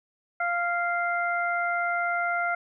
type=harmonic tone; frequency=696 Hz; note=F5; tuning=6 cents flat; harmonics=1 / 2 / 3; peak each=-28 / -27 / -32 dBFS; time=0.4-2.55 s; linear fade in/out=5 ms; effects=none